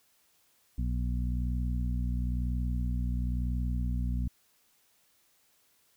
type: harmonic tone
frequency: 61 Hz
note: B1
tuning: 21 cents flat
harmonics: 1 / 2 / 3 / 4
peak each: -29 / -36 / -39 / -40 dBFS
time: 0.78-4.28 s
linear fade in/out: 5 ms
effects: white hiss -68 dBFS RMS until 5.96 s